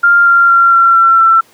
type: tone with pitch steps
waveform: sine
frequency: 1396.9 / 1385.6 / 1374.5 / 1363.4 / 1352.4 / 1341.5 Hz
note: F6 / F6 / F6 / F6 / E6 / E6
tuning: 0 / -14 / -28 / -42 / +44 / +30 cents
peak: -4 dBFS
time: 0.03-1.41 s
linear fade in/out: 10 ms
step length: 230 ms
effects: pink hiss -46 dBFS RMS until 1.53 s + high-pass 200 Hz 12 dB/octave